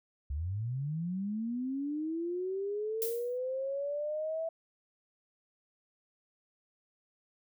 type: linear sweep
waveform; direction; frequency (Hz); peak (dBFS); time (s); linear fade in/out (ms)
sine; up; 65.41 to 659.3; -32; 0.3-4.49; 5
type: noise with exponential decay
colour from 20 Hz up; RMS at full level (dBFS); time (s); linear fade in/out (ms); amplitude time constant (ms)
violet; -33; 3.02-3.38; 0; 77
effects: none